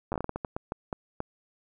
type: slowing click train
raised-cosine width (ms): 1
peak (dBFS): -17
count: 14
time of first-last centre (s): 0.12-1.204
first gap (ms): 9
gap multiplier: 1.33
effects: none